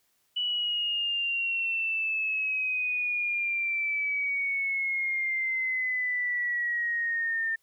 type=exponential sweep; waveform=sine; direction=down; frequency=2960 to 1800 Hz; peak=-26 dBFS; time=0.36-7.56 s; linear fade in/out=10 ms; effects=white hiss -71 dBFS RMS until 7.62 s